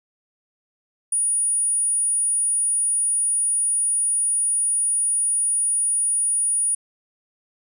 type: tone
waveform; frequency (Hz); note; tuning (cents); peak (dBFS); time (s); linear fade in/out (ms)
sine; 9620; D9; +41; -18; 1.12-6.75; 5
effects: none